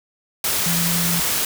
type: tone in noise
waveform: sine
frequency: 170.6 Hz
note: F3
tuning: 40 cents flat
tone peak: -22 dBFS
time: 0.66-1.2 s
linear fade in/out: 2 ms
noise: white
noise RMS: -21 dBFS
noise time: 0.44-1.45 s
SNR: -4 dB
effects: none